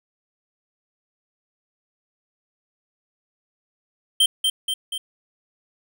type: tone with echo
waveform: square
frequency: 3136 Hz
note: G7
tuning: in tune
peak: -14 dBFS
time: 4.2-4.26 s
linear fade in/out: 5 ms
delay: 240 ms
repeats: 3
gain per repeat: -4 dB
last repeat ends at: 4.98 s
effects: none